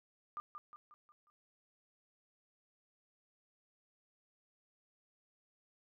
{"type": "tone with echo", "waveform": "sine", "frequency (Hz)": 1203, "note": "D6", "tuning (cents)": 41, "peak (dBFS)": -39, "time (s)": [0.37, 0.4], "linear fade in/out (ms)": 0, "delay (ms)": 180, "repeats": 5, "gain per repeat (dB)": -6, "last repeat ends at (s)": 1.3, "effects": []}